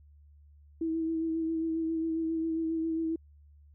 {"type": "tone with vibrato", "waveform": "sine", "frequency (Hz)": 324.7, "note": "E4", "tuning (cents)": -26, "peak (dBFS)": -28, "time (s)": [0.81, 3.16], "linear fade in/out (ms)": 5, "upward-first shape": "sine", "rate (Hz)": 7.4, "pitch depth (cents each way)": 21, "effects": ["added 73 Hz sine -54 dBFS peak until 3.74 s"]}